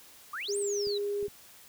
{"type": "exponential two-way sweep", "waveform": "sine", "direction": "up then down", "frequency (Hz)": [1108.7, 9000, 3810], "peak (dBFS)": -34, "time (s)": [0.33, 0.98], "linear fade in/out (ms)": 5, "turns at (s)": 0.57}
{"type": "tone with pitch glide", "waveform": "sine", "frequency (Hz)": [405, 407.6], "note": ["G#4", "G#4"], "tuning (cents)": [-43, -32], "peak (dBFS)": -29, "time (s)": [0.48, 1.28], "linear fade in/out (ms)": 20, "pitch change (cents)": 11, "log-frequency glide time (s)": [0.67, 0.75]}
{"type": "clicks", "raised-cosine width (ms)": 3, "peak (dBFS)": -35, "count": 3, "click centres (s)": [0.871, 1.228, 1.282]}
{"effects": ["white hiss -54 dBFS RMS until 1.68 s"]}